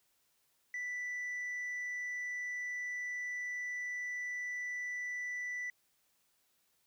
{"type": "tone", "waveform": "sine", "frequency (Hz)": 1975.5, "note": "B6", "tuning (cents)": 0, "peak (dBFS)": -34, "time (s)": [0.74, 5.7], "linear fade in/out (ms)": 2, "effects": ["tanh soft clip ceiling -36 dBFS", "white hiss -75 dBFS RMS until 6.86 s"]}